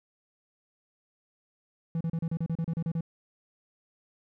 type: tone bursts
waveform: triangle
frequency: 164.81 Hz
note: E3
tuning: in tune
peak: -25 dBFS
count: 12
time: 1.95-3.008 s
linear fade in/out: 2 ms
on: 57 ms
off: 34 ms
effects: none